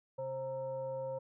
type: tone with frequency modulation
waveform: sine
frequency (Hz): 531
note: C5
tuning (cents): +25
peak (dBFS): -36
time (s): 0.18-1.19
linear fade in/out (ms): 10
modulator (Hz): 398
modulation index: 0.54
effects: none